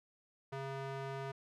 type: tone with band-pass filter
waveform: square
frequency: 136 Hz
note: C#3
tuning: 33 cents flat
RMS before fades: -42 dBFS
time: 0.52-1.32 s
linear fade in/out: 10 ms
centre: 840 Hz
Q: 0.57
effects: none

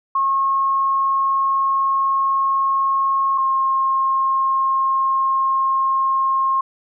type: tone pair in turn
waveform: sine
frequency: 1084 / 1070.3 Hz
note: C#6 / C6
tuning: -39 / +39 cents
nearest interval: unison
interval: 22 cents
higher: first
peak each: -15 dBFS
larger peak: neither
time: 0.15-3.38 / 3.38-6.61 s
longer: neither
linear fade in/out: 5 ms
effects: none

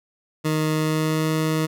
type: tone with pitch glide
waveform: 20% pulse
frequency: 155.56 to 157.55 Hz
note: D#3 to D#3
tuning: 0 to +22 cents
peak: -15 dBFS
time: 0.44-1.67 s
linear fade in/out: 20 ms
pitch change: +22 cents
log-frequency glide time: 0.69-1.32 s
effects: none

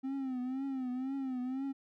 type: tone with vibrato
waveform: triangle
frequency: 261.3 Hz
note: C4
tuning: 2 cents flat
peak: -32 dBFS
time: 0.03-1.73 s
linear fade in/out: 20 ms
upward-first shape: triangle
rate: 2 Hz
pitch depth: 100 cents each way
effects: none

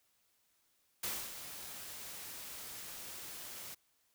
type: noise with ADSR envelope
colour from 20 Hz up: white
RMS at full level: -37 dBFS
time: 1.03-3.75 s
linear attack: 7 ms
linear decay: 260 ms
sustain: -10 dB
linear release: 13 ms
effects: white hiss -75 dBFS RMS until 4.14 s

